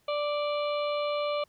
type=harmonic tone; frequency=587.3 Hz; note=D5; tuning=in tune; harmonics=1 / 2 / 4 / 5 / 6 / 7; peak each=-28 / -34 / -40 / -42 / -44 / -45 dBFS; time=0.08-1.44 s; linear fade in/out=5 ms; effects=pink hiss -68 dBFS RMS until 1.48 s